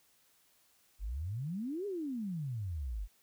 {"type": "exponential two-way sweep", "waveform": "sine", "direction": "up then down", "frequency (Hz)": [44.15, 420, 44.15], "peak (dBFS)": -35, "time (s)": [0.99, 3.08], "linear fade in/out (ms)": 50, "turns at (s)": 1.86, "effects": ["white hiss -69 dBFS RMS until 3.22 s"]}